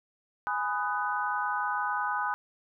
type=chord; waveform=sine; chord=G# minor seventh; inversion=none; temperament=just; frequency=830.6 / 996.7 / 1245.9 / 1495.1 Hz; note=G#5 / B5 / D#6 / F#6; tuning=0 / +16 / +2 / +18 cents; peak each=-33 dBFS; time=0.47-2.34 s; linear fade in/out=0 ms; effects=none